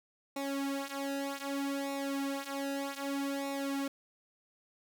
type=tone with flanger; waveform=sawtooth; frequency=277.2 Hz; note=C#4; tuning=in tune; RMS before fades=-36 dBFS; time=0.36-3.88 s; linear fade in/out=5 ms; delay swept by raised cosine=0.63 to 4.53 ms; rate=0.64 Hz; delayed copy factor=-0.85; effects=none